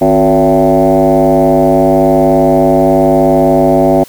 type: tone with frequency modulation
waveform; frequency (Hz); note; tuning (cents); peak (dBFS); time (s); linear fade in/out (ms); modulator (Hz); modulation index
sine; 466.2; A#4; 0; -4; 0.01-4.04; 10; 101; 2.8
effects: tanh soft clip ceiling 0 dBFS + white hiss -37 dBFS RMS until 4.08 s